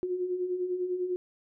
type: beating tone pair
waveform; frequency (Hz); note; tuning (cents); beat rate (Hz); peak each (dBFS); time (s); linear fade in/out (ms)
sine; 353.8 / 363.8; F4 / F#4; +23 / -29; 10; -37 / -29; 0.03-1.16; 0
effects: none